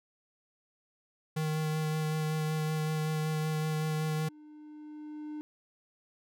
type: tone with vibrato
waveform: square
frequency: 155.56 Hz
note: D#3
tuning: in tune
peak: -30 dBFS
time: 1.36-4.29 s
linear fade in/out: 10 ms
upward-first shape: sine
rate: 5.3 Hz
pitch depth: 13 cents each way
type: tone with exponential growth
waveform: triangle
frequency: 302.1 Hz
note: D4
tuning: 49 cents sharp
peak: -34 dBFS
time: 2.46-5.41 s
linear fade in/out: 0 ms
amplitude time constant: 640 ms
effects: none